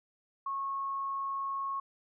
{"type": "tone", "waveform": "sine", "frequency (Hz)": 1095, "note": "C#6", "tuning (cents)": -22, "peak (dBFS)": -32, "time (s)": [0.46, 1.8], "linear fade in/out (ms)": 5, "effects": []}